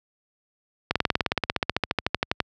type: slowing click train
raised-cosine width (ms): 0.3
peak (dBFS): -5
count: 24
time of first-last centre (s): 0.91-2.403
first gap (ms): 46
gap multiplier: 1.03
effects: high-pass 60 Hz 12 dB/octave